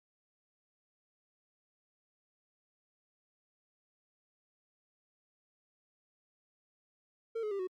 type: tone with pitch steps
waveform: triangle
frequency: 455.1 / 424.6 / 396.2 / 369.7 Hz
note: A#4 / G#4 / G4 / F#4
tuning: -42 / +38 / +18 / -1 cents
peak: -31 dBFS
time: 7.35-7.674 s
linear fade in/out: 10 ms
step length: 81 ms
effects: MP3 96 kbps